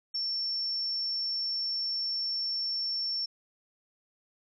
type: tone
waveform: sine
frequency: 5430 Hz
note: F8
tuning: 50 cents flat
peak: -29 dBFS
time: 0.14-3.26 s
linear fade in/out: 10 ms
effects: none